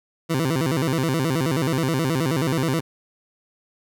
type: tone with vibrato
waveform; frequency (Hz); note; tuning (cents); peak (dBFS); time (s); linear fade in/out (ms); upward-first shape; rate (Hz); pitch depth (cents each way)
20% pulse; 146.83; D3; 0; -15; 0.29-2.81; 20; square; 9.4; 200
effects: none